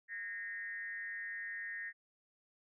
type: tone with frequency modulation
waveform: sine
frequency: 1842 Hz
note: A#6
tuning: 21 cents flat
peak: -40 dBFS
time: 0.08-1.93 s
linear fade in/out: 50 ms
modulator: 194 Hz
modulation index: 0.74
effects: none